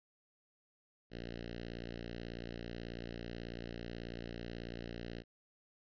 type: tone with notch filter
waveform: 5% pulse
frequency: 58.27 Hz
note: A#1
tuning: in tune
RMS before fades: -45 dBFS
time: 1.1-5.24 s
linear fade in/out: 50 ms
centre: 930 Hz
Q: 0.7
effects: resampled to 11025 Hz